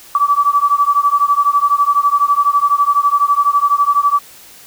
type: beating tone pair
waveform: sine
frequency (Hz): 1146 / 1158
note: D6 / D6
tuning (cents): -43 / -25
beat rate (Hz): 12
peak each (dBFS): -13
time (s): 0.15-4.19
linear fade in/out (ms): 2
effects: white hiss -40 dBFS RMS until 4.66 s